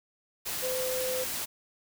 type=tone in noise; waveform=sine; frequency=512 Hz; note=C5; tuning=38 cents flat; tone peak=-30 dBFS; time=0.62-1.25 s; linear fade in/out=20 ms; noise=white; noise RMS=-34 dBFS; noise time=0.45-1.46 s; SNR=+1 dB; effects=none